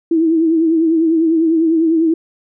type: tone with vibrato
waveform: sine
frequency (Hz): 325.3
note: E4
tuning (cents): -23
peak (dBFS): -10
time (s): 0.11-2.14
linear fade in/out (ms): 5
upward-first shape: triangle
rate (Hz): 10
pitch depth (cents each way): 65
effects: none